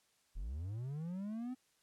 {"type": "linear sweep", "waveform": "triangle", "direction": "up", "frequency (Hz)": [35.24, 259.4], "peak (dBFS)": -37, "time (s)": [0.35, 1.55], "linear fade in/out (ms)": 20, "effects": ["white hiss -74 dBFS RMS until 1.82 s", "low-pass 10000 Hz 12 dB/octave"]}